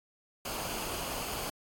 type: noise with comb filter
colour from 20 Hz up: pink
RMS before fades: -37 dBFS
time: 0.45-1.5 s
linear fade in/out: 5 ms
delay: 0.53 ms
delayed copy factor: -0.5
effects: AAC 64 kbps